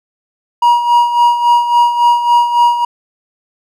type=tone with tremolo; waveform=triangle; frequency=955 Hz; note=A#5; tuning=42 cents sharp; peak=-3 dBFS; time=0.62-2.85 s; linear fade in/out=5 ms; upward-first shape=sine; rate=3.6 Hz; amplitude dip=65%; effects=none